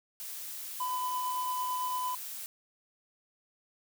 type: noise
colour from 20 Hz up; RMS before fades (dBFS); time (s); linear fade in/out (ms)
blue; -41; 0.2-2.46; 0
type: tone with tremolo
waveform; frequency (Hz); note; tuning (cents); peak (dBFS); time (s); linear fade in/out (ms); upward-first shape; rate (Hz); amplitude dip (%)
triangle; 1004; B5; +28; -28; 0.8-2.15; 5; triangle; 8.9; 25
effects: none